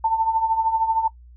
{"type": "tone with tremolo", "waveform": "sine", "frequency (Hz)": 895, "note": "A5", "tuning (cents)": 29, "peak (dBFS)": -14, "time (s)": [0.04, 1.08], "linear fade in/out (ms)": 5, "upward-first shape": "triangle", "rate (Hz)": 13, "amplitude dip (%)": 75, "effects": ["noise-tail reverb RT60 0.1 s tail -18 dB re dry", "added 60 Hz sine -43 dBFS peak until 1.36 s"]}